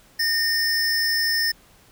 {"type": "tone pair together", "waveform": "square", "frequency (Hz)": [1826, 5238], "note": ["A#6", "E8"], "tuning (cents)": [-36, -12], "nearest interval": "octave + tritone", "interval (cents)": 1824, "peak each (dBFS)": -23, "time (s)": [0.19, 1.52], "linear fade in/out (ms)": 10, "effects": ["pink hiss -54 dBFS RMS until 1.91 s"]}